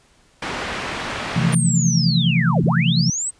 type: low-pass noise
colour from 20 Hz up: white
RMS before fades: -27 dBFS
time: 0.42-1.55 s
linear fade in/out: 5 ms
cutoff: 2200 Hz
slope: 12 dB/octave
type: chord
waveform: sine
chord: F major seventh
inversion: second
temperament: equal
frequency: 130.81 / 164.81 / 174.61 / 220 Hz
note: C3 / E3 / F3 / A3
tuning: 0 / 0 / 0 / 0 cents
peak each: -20 / -18 / -22 / -24 dBFS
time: 1.36-3.1 s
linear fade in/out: 5 ms
type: linear two-way sweep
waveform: sine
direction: down then up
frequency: 9230 to 49.49 to 8370 Hz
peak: -21 dBFS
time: 1.52-3.31 s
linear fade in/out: 20 ms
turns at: 2.64 s
effects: pink hiss -56 dBFS RMS until 3.39 s + resampled to 22050 Hz